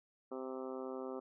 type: harmonic tone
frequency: 130.5 Hz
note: C3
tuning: 4 cents flat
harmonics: 2 / 3 / 4 / 5 / 6 / 7 / 8 / 9 / 10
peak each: -46 / -44 / -46 / -53 / -54 / -57 / -58 / -54 / -57 dBFS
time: 0.31-1.2 s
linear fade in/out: 10 ms
effects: none